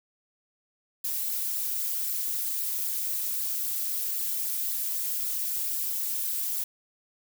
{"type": "noise with flanger", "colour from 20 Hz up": "violet", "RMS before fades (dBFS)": -30, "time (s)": [1.04, 6.64], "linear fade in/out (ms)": 5, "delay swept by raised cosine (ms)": [0.31, 5.91], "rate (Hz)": 3.8, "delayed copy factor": -0.85, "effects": []}